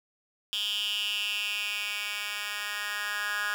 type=tone with high-pass filter sweep; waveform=10% pulse; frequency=206.7 Hz; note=G#3; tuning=8 cents flat; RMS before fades=-32 dBFS; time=0.53-3.54 s; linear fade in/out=0 ms; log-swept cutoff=3200 to 1600 Hz; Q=6.1; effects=none